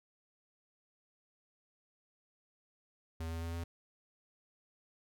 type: tone with pitch steps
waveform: square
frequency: 81.7 / 82.6 / 83.51 / 84.43 Hz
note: E2 / E2 / E2 / E2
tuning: -15 / +4 / +23 / +42 cents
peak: -38 dBFS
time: 3.2-3.64 s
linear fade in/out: 5 ms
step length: 110 ms
effects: none